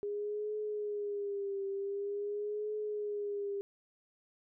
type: tone with vibrato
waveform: sine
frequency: 408.4 Hz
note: G#4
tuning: 29 cents flat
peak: -34 dBFS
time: 0.03-3.61 s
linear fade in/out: 0 ms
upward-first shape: triangle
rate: 0.46 Hz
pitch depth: 72 cents each way
effects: none